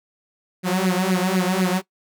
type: tone with flanger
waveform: sawtooth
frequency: 185 Hz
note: F#3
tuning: in tune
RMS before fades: -20 dBFS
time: 0.63-1.82 s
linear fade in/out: 50 ms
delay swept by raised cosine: 0.43 to 4.33 ms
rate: 4 Hz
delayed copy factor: +0.9
effects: noise-tail reverb RT60 0.1 s tail -19 dB re dry